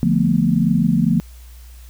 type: chord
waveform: sine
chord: B half-diminished seventh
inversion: first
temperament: equal with one note detuned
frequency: 146.83 / 174.61 / 220 / 241.9 Hz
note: D3 / F3 / A3 / B3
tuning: 0 / 0 / 0 / -36 cents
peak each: -21 / -17 / -18 / -20 dBFS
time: 0.03-1.2 s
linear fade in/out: 0 ms
effects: added 60 Hz sine -37 dBFS peak until 1.89 s + white hiss -50 dBFS RMS until 1.89 s